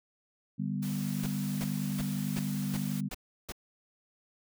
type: chord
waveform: sine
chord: G major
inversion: second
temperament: equal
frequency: 146.83 / 196 / 246.9 Hz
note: D3 / G3 / B3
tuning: 0 / 0 / 0 cents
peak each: -35 / -33 / -37 dBFS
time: 0.58-3.09 s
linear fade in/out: 20 ms
type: noise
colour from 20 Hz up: white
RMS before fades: -45 dBFS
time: 0.82-3.01 s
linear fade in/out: 10 ms
type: noise bursts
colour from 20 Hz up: pink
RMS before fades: -39 dBFS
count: 7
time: 1.23-3.522 s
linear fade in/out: 5 ms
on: 36 ms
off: 340 ms
effects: none